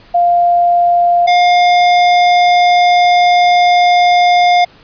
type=tone pair in turn; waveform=sine / square; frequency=698.5 / 709.5 Hz; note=F5 / F5; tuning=0 / +27 cents; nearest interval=unison; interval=27 cents; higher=second; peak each=-7 dBFS; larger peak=neither; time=0.14-1.27 / 1.27-4.65 s; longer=second; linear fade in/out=10 ms; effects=pink hiss -43 dBFS RMS until 4.83 s + resampled to 11025 Hz